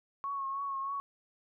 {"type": "tone with vibrato", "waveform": "sine", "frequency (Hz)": 1100, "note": "C#6", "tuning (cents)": -14, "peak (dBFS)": -33, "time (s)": [0.24, 1], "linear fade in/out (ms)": 0, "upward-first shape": "triangle", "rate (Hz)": 3.2, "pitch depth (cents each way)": 39, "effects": []}